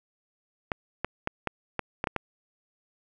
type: clicks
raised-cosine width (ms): 0.5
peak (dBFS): -12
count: 8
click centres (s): 0.718 / 1.046 / 1.274 / 1.473 / 1.793 / 2.041 / 2.072 / 2.163
effects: none